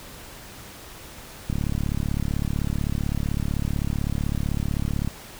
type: click train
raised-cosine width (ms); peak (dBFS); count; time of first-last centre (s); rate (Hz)
5; -13; 129; 1.5-5.075; 35.8
effects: pink hiss -42 dBFS RMS until 5.39 s